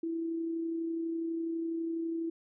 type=tone with amplitude modulation; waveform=sine; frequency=330.2 Hz; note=E4; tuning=3 cents sharp; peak=-30 dBFS; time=0.03-2.3 s; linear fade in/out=5 ms; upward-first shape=sine; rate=32.1 Hz; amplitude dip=30%; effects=none